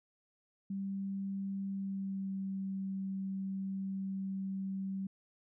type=tone with pitch glide; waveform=sine; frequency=195.6 to 192.91 Hz; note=G3 to G3; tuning=-4 to -27 cents; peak=-35 dBFS; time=0.7-5.07 s; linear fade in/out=5 ms; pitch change=-23 cents; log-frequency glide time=1.69-2.41 s; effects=none